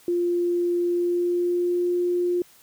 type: tone with pitch glide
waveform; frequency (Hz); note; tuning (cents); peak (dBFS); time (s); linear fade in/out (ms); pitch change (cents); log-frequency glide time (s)
sine; 349.2 to 353.5; F4 to F4; 0 to +21; -20; 0.08-2.42; 2; +21; 0.8-1.92
effects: white hiss -54 dBFS RMS until 2.62 s